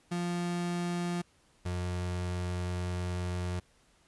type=tone pair in turn; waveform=35% pulse; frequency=174.61 / 89.4 Hz; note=F3 / F2; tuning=0 / +41 cents; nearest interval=octave; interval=1159 cents; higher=first; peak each=-29 / -30 dBFS; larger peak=first; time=0.11-1.22 / 1.65-3.6 s; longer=second; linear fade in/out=10 ms; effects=pink hiss -66 dBFS RMS until 4.07 s + resampled to 24000 Hz